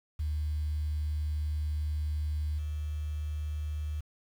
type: tone with level steps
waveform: sine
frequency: 75.7 Hz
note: D#2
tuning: 47 cents flat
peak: -28 / -31 dBFS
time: 0.19-4.01 s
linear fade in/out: 10 ms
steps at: 2.58 s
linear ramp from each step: 10 ms
effects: tanh soft clip ceiling -24 dBFS + 9-bit